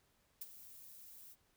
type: noise with ADSR envelope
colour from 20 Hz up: violet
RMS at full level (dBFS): -43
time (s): 0.41-1.36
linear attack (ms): 7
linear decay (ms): 29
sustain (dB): -13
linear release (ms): 45
effects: pink hiss -75 dBFS RMS until 1.56 s